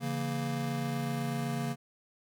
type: chord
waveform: square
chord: A# diminished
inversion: first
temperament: just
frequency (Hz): 139.85 / 167.82 / 233.1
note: C#3 / E3 / A#3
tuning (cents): +16 / +31 / 0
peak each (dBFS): -35 / -40 / -36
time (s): 0-1.76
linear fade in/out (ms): 50
effects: none